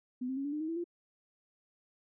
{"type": "tone with pitch steps", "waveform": "sine", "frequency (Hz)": [251, 262.7, 275, 287.8, 301.3, 315.3, 330.1, 345.5], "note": ["B3", "C4", "C#4", "D4", "D4", "D#4", "E4", "F4"], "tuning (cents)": [28, 7, -14, -35, 44, 23, 2, -19], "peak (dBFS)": -33, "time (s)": [0.21, 0.842], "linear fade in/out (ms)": 10, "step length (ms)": 79, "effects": []}